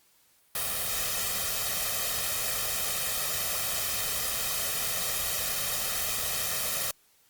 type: noise with comb filter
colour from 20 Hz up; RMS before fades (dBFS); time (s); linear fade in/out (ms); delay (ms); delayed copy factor
white; -30; 0.55-6.91; 2; 1.6; +0.7
effects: white hiss -64 dBFS RMS until 7.29 s + Opus 48 kbps